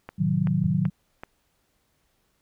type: click train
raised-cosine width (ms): 0.5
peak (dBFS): -21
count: 4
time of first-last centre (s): 0.09-1.235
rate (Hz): 2.62
type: chord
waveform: sine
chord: A diminished seventh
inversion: none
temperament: equal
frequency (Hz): 110 / 130.81 / 155.56 / 185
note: A2 / C3 / Eb3 / Gb3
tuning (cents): 0 / 0 / 0 / 0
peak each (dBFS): -30 / -30 / -24 / -24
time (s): 0.18-0.9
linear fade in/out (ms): 20
type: tone with exponential decay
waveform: sine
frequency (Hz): 89.5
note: F2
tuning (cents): +43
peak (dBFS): -25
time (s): 0.64-0.82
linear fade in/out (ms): 0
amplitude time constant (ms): 38
effects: pink hiss -70 dBFS RMS until 2.41 s